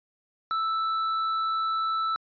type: tone with tanh clipping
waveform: sine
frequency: 1318.5 Hz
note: E6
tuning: in tune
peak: -26 dBFS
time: 0.51-2.16 s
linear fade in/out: 0 ms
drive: 8 dB
effects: resampled to 11025 Hz